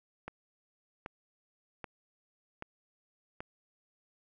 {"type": "click train", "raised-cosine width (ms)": 0.5, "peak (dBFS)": -25, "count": 5, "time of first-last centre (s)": [0.28, 3.405], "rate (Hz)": 1.28, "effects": []}